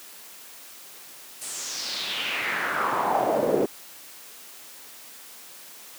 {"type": "noise with band-pass filter sweep", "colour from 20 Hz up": "brown", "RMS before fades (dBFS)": -26, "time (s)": [1.41, 3.66], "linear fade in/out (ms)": 10, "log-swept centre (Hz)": [9200, 390], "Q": 3.4, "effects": ["white hiss -45 dBFS RMS until 5.98 s", "high-pass 200 Hz 12 dB/octave"]}